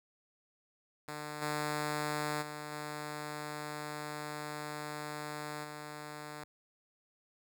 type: tone with level steps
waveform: 5% pulse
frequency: 150 Hz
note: D3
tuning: 37 cents sharp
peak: -29 / -22 / -30 / -28 / -32 dBFS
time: 1.08-6.44 s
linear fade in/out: 2 ms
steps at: 1.41 / 2.41 / 2.71 / 5.63 s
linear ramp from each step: 20 ms
effects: none